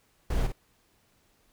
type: noise with echo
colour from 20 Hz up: brown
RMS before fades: -27 dBFS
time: 0.3-0.47 s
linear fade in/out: 5 ms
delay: 52 ms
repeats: 1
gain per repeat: -7 dB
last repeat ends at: 0.522 s
effects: pink hiss -67 dBFS RMS until 1.52 s